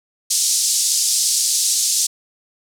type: band-pass noise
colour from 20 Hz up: pink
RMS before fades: -18 dBFS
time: 0.3-2.07 s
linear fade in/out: 10 ms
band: 5000 to 9700 Hz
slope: 24 dB/octave
effects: none